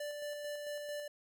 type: tone with tremolo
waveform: square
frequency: 587.3 Hz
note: D5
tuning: in tune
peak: -39 dBFS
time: 0-1.08 s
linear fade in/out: 5 ms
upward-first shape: square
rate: 4.5 Hz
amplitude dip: 30%
effects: none